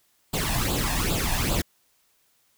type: noise with flanger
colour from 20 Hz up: pink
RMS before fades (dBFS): -25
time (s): 0.33-1.62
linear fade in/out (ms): 10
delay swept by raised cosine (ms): 0.25 to 1.17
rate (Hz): 2.5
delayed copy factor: +0.7
effects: white hiss -66 dBFS RMS until 2.57 s